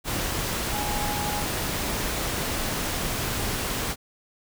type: tone in noise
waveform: sine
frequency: 830.6 Hz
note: G#5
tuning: in tune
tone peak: -31 dBFS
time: 0.7-1.46 s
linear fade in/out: 50 ms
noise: pink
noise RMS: -28 dBFS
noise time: 0.04-3.96 s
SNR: -6 dB
effects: none